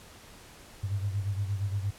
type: beating tone pair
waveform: sine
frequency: 98.2 / 106.8 Hz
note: G2 / G#2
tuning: +4 / +49 cents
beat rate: 8.6 Hz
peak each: -29 / -35 dBFS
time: 0.83-1.91 s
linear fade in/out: 10 ms
effects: pink hiss -51 dBFS RMS until 1.98 s + low-pass 12000 Hz 12 dB/octave